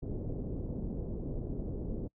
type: low-pass noise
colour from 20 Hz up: pink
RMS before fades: -37 dBFS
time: 0.02-2.08 s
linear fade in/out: 10 ms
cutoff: 460 Hz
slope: 24 dB/octave
effects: noise-tail reverb RT60 0.1 s tail -25 dB re dry